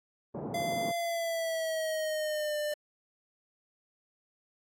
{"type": "band-pass noise", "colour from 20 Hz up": "pink", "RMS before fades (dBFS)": -38, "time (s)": [0.34, 0.92], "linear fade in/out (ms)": 10, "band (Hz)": [130, 790], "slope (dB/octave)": 24}
{"type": "tone with pitch glide", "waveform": "square", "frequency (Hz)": [686, 597.2], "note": ["F5", "D5"], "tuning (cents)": [-31, 29], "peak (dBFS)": -31, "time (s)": [0.54, 2.74], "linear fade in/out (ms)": 5, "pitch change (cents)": -240, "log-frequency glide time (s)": [0.95, 2.57]}
{"effects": ["AAC 64 kbps"]}